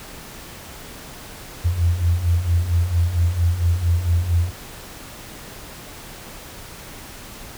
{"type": "beating tone pair", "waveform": "sine", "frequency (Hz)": [83, 87.4], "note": ["E2", "F2"], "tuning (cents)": [12, 2], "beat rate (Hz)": 4.4, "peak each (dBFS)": [-22, -17], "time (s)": [1.64, 4.51], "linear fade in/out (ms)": 20, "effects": ["pink hiss -38 dBFS RMS until 7.57 s"]}